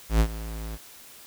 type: tone with ADSR envelope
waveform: square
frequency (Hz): 55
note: A1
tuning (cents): 0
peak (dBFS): -16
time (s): 0.09-0.78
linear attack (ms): 110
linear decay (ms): 72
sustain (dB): -17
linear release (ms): 37
effects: white hiss -48 dBFS RMS until 1.26 s